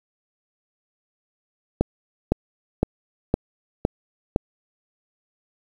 click train, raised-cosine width 2 ms, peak -4 dBFS, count 6, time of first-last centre 1.81-4.361 s, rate 1.96 Hz, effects 7-bit

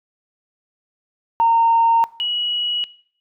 sine tone pair in turn, 919 / 2918 Hz, A#5 / F#7, -25 / -25 cents, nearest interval octave + minor sixth, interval 2000 cents, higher second, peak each -11 / -19 dBFS, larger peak first, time 1.4-2.04 / 2.2-2.84 s, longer neither, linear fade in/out 0 ms, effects noise-tail reverb RT60 0.6 s tail -22 dB re dry + tanh soft clip ceiling -7 dBFS

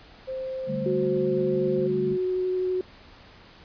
sine tone, 523.3 Hz, C5, in tune, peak -29 dBFS, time 0.27-1.88 s, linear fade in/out 20 ms
sine chord, D suspended fourth, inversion none, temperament equal, 146.83 / 196 / 220 Hz, D3 / G3 / A3, 0 / 0 / 0 cents, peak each -32 dBFS, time 0.66-2.18 s, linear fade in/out 50 ms
sine tone with vibrato, 368.5 Hz, F#4, 7 cents flat, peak -23 dBFS, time 0.86-2.81 s, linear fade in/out 2 ms, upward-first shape triangle, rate 12 Hz, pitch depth 10 cents each way
effects pink hiss -50 dBFS RMS until 3.64 s + resampled to 11025 Hz

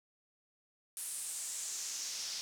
pink noise with band-pass filter sweep, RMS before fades -41 dBFS, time 0.97-2.41 s, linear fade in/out 0 ms, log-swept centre 10000 to 5100 Hz, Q 3.1, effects none

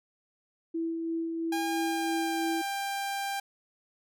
sine tone with tremolo, 329.6 Hz, E4, in tune, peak -28 dBFS, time 0.74-2.62 s, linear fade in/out 10 ms, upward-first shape sine, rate 3 Hz, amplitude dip 30%
sawtooth tone with pitch glide, 810 to 793.3 Hz, G#5 to G5, -43 to +20 cents, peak -27 dBFS, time 1.52-3.4 s, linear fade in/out 5 ms, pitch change -37 cents, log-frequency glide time 1.64-2.45 s
effects none

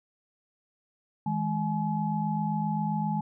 sine tone cluster, 160.6 / 208.2 / 850 Hz, E3 / G#3 / G#5, -45 / +5 / +40 cents, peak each -30 / -30 / -31 dBFS, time 1.26-3.21 s, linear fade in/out 5 ms, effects none

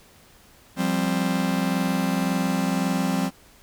45% pulse chord, F suspended second, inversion none, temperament just, 174.61 / 196.44 / 261.9 Hz, F3 / G3 / C4, 0 / +4 / +2 cents, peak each -26 dBFS, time 0.76-3.31 s, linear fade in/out 50 ms, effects pink hiss -53 dBFS RMS until 3.62 s

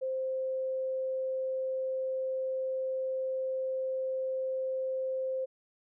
sine tone, 523.3 Hz, C5, in tune, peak -30 dBFS, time 0.01-5.46 s, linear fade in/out 20 ms, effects none

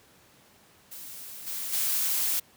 blue noise with level steps, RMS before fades -42 / -34 / -27 dBFS, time 0.91-2.4 s, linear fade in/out 10 ms, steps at 1.46 / 1.72 s, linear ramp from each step 20 ms, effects pink hiss -58 dBFS RMS until 2.56 s + high-pass 100 Hz 12 dB/octave

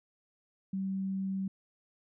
sine tone, 192.3 Hz, G3, 33 cents flat, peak -31 dBFS, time 0.73-1.48 s, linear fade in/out 5 ms, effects none

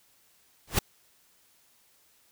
pink noise with exponential growth, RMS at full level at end -19 dBFS, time 0.67-0.79 s, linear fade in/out 5 ms, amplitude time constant 25 ms, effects white hiss -64 dBFS RMS until 2.31 s

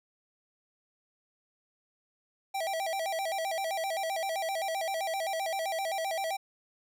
square tone with vibrato, 713 Hz, F5, 36 cents sharp, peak -31 dBFS, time 2.54-6.37 s, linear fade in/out 10 ms, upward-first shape square, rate 7.7 Hz, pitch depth 160 cents each way, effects none

